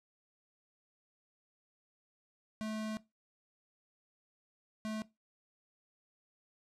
square tone bursts at uneven times, 216.9 Hz, A3, 25 cents flat, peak -37 dBFS, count 2, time 2.61-2.97 / 4.85-5.02 s, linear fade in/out 0 ms, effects noise-tail reverb RT60 0.2 s tail -18 dB re dry + low-pass 9000 Hz 12 dB/octave

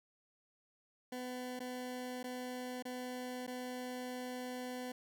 20% pulse tone with dropouts, 250.9 Hz, B3, 28 cents sharp, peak -36 dBFS, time 1.12-4.92 s, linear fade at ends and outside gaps 5 ms, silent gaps 1.593-1.602 / 2.23-2.24 / 2.825-2.852 / 3.467-3.476 s, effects none

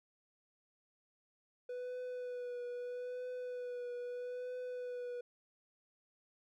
triangle tone with vibrato, 493.9 Hz, B4, in tune, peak -38 dBFS, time 1.69-5.21 s, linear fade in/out 5 ms, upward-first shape triangle, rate 0.78 Hz, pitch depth 27 cents each way, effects none

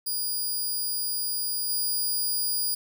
10% pulse tone with level steps, 4860 Hz, D#8, 42 cents flat, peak -20 / -18 dBFS, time 0.06-2.75 s, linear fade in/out 10 ms, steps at 1.69 s, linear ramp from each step 10 ms, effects none

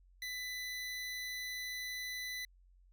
25% pulse tone, 1997 Hz, B6, 19 cents sharp, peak -36 dBFS, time 0.22-2.45 s, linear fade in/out 2 ms, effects added 45 Hz sine -61 dBFS peak until 2.92 s

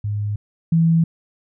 sine tone pair in turn, 103.83 / 164.82 Hz, G#2 / E3, 0 / 0 cents, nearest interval minor sixth, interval 800 cents, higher second, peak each -20 / -12 dBFS, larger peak second, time 0.04-0.36 / 0.72-1.04 s, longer neither, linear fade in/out 5 ms, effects none

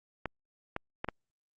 clicks, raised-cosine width 0.5 ms, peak -18 dBFS, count 4, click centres 0.257 / 0.764 / 1.045 / 1.087 s, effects Opus 48 kbps

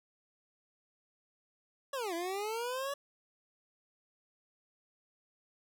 25% pulse linear two-way sweep, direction down then up, 571 to 329.1 to 571 Hz, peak -31 dBFS, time 1.93-2.94 s, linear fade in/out 5 ms, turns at 2.14 s, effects none

